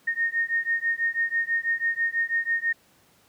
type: beating tone pair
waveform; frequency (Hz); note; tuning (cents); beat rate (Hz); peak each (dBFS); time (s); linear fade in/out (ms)
sine; 1842 / 1848.1; A#6 / A#6; -21 / -15; 6.1; -26; 0.07-2.73; 10
effects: pink hiss -60 dBFS RMS until 3.28 s + high-pass 100 Hz 12 dB/octave